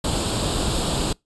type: noise with comb filter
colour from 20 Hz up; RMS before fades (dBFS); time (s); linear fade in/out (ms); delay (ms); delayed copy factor
pink; -23; 0.04-1.13; 5; 0.25; +0.7
effects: noise-tail reverb RT60 0.2 s tail -26 dB re dry + resampled to 24000 Hz